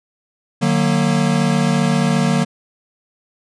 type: chord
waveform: square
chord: D augmented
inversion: none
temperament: equal with one note detuned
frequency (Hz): 150.26 / 185 / 233.1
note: D3 / F#3 / A#3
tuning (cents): +40 / 0 / 0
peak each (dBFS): -19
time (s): 0.61-2.45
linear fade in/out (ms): 20
effects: resampled to 22050 Hz